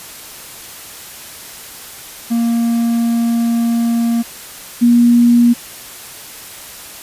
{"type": "tone pair in turn", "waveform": ["triangle", "sine"], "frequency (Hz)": [233.1, 238.4], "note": ["A#3", "A#3"], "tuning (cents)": [0, 39], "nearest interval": "unison", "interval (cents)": 39, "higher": "second", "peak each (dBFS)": [-10, -6], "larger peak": "second", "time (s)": [[2.3, 4.23], [4.81, 5.54]], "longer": "first", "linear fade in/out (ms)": 20, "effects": ["white hiss -33 dBFS RMS until 7.02 s", "resampled to 32000 Hz"]}